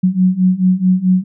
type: beating tone pair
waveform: sine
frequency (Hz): 182 / 186.6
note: F#3 / F#3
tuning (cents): -28 / +15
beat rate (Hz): 4.6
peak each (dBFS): -14 / -12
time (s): 0.03-1.24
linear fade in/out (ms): 10
effects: none